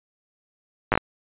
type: slowing click train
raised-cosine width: 0.5 ms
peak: -4 dBFS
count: 5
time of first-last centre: 0.92-0.976 s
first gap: 8 ms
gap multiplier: 1.39
effects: resampled to 8000 Hz